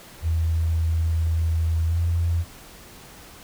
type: tone with pitch glide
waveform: sine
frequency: 81.6 to 84.72 Hz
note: E2 to E2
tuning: -17 to +48 cents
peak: -19 dBFS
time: 0.22-2.45 s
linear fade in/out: 50 ms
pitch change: +65 cents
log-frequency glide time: 1.86-1.98 s
effects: pink hiss -45 dBFS RMS until 3.43 s